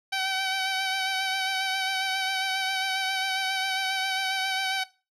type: tone with vibrato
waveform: 10% pulse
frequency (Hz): 765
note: G5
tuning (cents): -42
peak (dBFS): -17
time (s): 0.12-4.84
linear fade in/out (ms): 10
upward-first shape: sine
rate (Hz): 7.4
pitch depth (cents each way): 25
effects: noise-tail reverb RT60 0.3 s tail -18 dB re dry + low-pass 8000 Hz 12 dB/octave